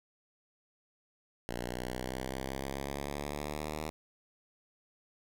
5% pulse exponential sweep, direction up, 59.7 to 77.78 Hz, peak -25 dBFS, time 1.49-3.9 s, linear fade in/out 0 ms, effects none

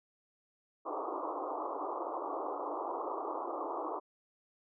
white band-pass noise, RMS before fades -38 dBFS, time 0.85-4 s, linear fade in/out 20 ms, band 290 to 1200 Hz, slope 96 dB/octave, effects none

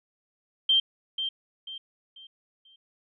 sine tone with echo, 3154 Hz, G7, 10 cents sharp, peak -18 dBFS, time 0.69-0.8 s, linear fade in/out 5 ms, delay 490 ms, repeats 4, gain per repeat -9 dB, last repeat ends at 2.76 s, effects none

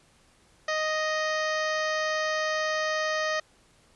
harmonic tone with a mistuned harmonic, 622.3 Hz, D#5, in tune, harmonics 1 / 2 / 3 / 4 / 5 / 6 / 7 / 8 / 9 / 10, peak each -29 / -32 / -30 / -41 / -41 / -44 / -42 / -42 / -46 / -44 dBFS, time 0.68-3.4 s, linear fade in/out 5 ms, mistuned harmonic 10, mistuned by +16 cents, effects pink hiss -61 dBFS RMS until 3.95 s + resampled to 24000 Hz

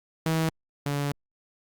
sawtooth tone pair in turn, 161.1 / 143.11 Hz, E3 / D3, -39 / -44 cents, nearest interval major second, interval 205 cents, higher first, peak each -19 / -22 dBFS, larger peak first, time 0.26-0.49 / 0.86-1.12 s, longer second, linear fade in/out 2 ms, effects Opus 48 kbps

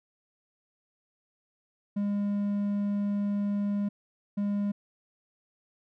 triangle tone bursts at uneven times, 203.3 Hz, G#3, 37 cents flat, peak -24 dBFS, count 2, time 1.96-3.89 / 4.37-4.72 s, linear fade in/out 10 ms, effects none

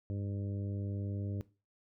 harmonic tone, 100.1 Hz, G2, 37 cents sharp, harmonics 1 / 2 / 3 / 4 / 5 / 6, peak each -35 / -44 / -45 / -51 / -52 / -55 dBFS, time 0.1-1.41 s, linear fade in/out 0 ms, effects noise-tail reverb RT60 0.3 s tail -18 dB re dry

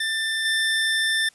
25% pulse tone with level steps, 1782 Hz, A6, 22 cents sharp, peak -19 / -16 dBFS, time 0-1.29 s, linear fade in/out 5 ms, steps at 0.45 s, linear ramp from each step 5 ms, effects white hiss -56 dBFS RMS until 1.34 s + resampled to 24000 Hz

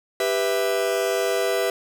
45% pulse chord, E minor, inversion first, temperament just, 395.6 / 494.4 / 659.3 Hz, G4 / B4 / E5, +16 / +2 / 0 cents, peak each -25 dBFS, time 0.2-1.7 s, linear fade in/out 2 ms, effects none

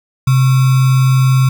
sine tone with sample-and-hold, 130.81 Hz, C3, in tune, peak -7 dBFS, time 0.27-1.49 s, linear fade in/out 5 ms, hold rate 1225 Hz, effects none

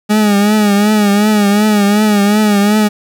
40% pulse tone with vibrato, 207.7 Hz, G#3, in tune, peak -7 dBFS, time 0.09-2.89 s, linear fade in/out 20 ms, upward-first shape triangle, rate 2.7 Hz, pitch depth 74 cents each way, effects 8-bit

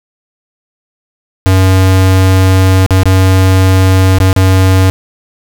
square tone with dropouts, 94.3 Hz, F#2, 33 cents sharp, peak -5 dBFS, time 1.46-4.9 s, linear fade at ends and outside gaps 0 ms, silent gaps 2.863-2.907 / 3.033-3.056 / 4.185-4.202 / 4.329-4.363 s, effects none

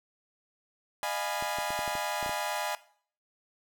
sawtooth chord, F half-diminished seventh, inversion third, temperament equal with one note detuned, 609.8 / 698.5 / 830.6 / 987.8 Hz, Eb5 / F5 / Ab5 / Cb6, -35 / 0 / 0 / 0 cents, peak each -33 / -34 / -30 / -34 dBFS, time 1.03-2.75 s, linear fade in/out 0 ms
clicks, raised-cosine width 2 ms, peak -28 dBFS, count 9, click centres 1.425 / 1.586 / 1.705 / 1.791 / 1.878 / 1.953 / 2.228 / 2.262 / 2.294 s
effects noise-tail reverb RT60 0.5 s tail -17 dB re dry

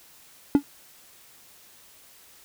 triangle tone with exponential decay, 284.7 Hz, C#4, 46 cents sharp, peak -8 dBFS, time 0.55-0.63 s, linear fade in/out 1 ms, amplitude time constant 16 ms, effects white hiss -53 dBFS RMS until 2.44 s

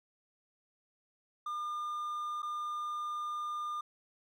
triangle tone with dropouts, 1206 Hz, D6, 46 cents sharp, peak -33 dBFS, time 1.46-3.81 s, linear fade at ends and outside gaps 5 ms, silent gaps 2.421-2.428 s, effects none

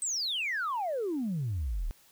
sine exponential sweep, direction down, 8400 to 32.54 Hz, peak -28 dBFS, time 0.02-1.91 s, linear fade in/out 0 ms, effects tanh soft clip ceiling -26 dBFS + white hiss -61 dBFS RMS until 2.11 s

